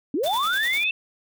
sine linear sweep, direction up, 250 to 2691 Hz, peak -21 dBFS, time 0.14-0.91 s, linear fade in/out 2 ms
white noise with tremolo, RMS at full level -35 dBFS, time 0.23-0.84 s, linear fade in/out 10 ms, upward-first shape square, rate 10 Hz, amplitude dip 55%
sine tone with vibrato, 3520 Hz, A7, in tune, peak -28 dBFS, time 0.26-0.9 s, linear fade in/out 2 ms, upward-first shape sine, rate 8.5 Hz, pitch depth 22 cents each way
effects none

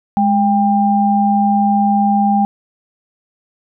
sine tone pair together, 207.7 / 796.5 Hz, G#3 / G5, 0 / +27 cents, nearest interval octave + major seventh, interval 2327 cents, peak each -13 dBFS, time 0.17-2.45 s, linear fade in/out 0 ms, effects none

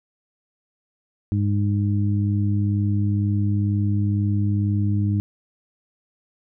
harmonic tone, 102.1 Hz, G#2, 29 cents flat, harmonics 1 / 2 / 3, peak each -19 / -25 / -29 dBFS, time 1.32-5.2 s, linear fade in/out 0 ms, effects none

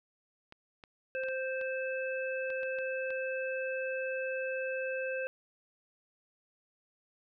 clicks, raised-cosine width 0.3 ms, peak -33 dBFS, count 9, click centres 0.524 / 0.838 / 1.236 / 1.286 / 1.613 / 2.503 / 2.632 / 2.787 / 3.105 s
harmonic tone, 523 Hz, C5, 1 cent flat, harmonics 1 / 3 / 5, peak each -34 / -39 / -41 dBFS, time 1.15-5.27 s, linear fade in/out 0 ms
effects none

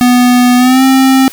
square tone with pitch glide, 246.9 to 264.6 Hz, B3 to C4, 0 to +20 cents, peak -5 dBFS, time 0.01-1.28 s, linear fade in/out 0 ms, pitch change +120 cents, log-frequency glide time 0.57-0.83 s, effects white hiss -31 dBFS RMS until 1.32 s

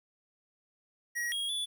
square tone with pitch steps, 1902 / 3282 / 3451 Hz, A#6 / G#7 / A7, +34 / -21 / -34 cents, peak -32 dBFS, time 1.15-1.66 s, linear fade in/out 20 ms, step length 170 ms, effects 11-bit

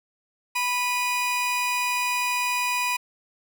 40% pulse tone pair together, 985 / 2467 Hz, B5 / D#7, -5 / -15 cents, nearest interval octave + major third, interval 1590 cents, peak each -25 dBFS, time 0.55-2.97 s, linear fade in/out 10 ms, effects none

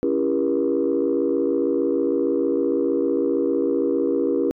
sine chord, C# diminished seventh, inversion none, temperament just, 277.2 / 332.6 / 399.1 / 479 Hz, C#4 / E4 / G4 / Bb4, 0 / +16 / +31 / +47 cents, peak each -23 dBFS, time 0.03-4.51 s, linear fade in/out 0 ms, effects tanh soft clip ceiling -11 dBFS

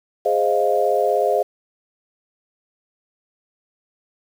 sine chord, F minor seventh, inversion first, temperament equal, 415.3 / 523.3 / 622.3 / 698.5 Hz, Ab4 / C5 / Eb5 / F5, 0 / 0 / 0 / 0 cents, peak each -21 dBFS, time 0.25-1.43 s, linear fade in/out 10 ms, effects 7-bit

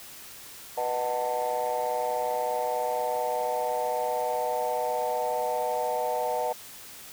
sine chord, B dominant seventh, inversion none, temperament just, 493.9 / 617.4 / 740.8 / 889 Hz, B4 / D#5 / F#5 / A5, 0 / -14 / +2 / +18 cents, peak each -30 dBFS, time 0.77-6.53 s, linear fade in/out 10 ms, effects tanh soft clip ceiling -20 dBFS + white hiss -45 dBFS RMS until 7.12 s

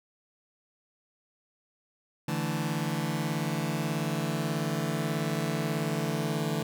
sawtooth chord, D suspended second, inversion none, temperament just, 146.83 / 165.19 / 220.2 Hz, D3 / E3 / A3, 0 / +4 / +2 cents, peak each -28 / -28 / -30 dBFS, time 2.28-6.63 s, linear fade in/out 5 ms, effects none

